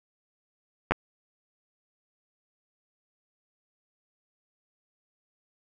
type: clicks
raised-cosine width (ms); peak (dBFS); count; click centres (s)
0.5; -8; 2; 0.91 / 0.92
effects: none